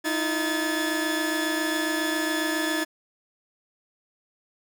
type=tone cluster; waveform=sawtooth; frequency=312.8 / 340.1 / 1722 Hz; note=D#4 / F4 / A6; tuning=+9 / -46 / -38 cents; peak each=-23 / -28 / -25 dBFS; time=0.04-2.85 s; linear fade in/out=20 ms; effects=none